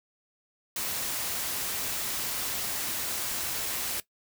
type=noise; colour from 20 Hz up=white; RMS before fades=-32 dBFS; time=0.76-4 s; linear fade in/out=2 ms; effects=noise-tail reverb RT60 0.1 s tail -17 dB re dry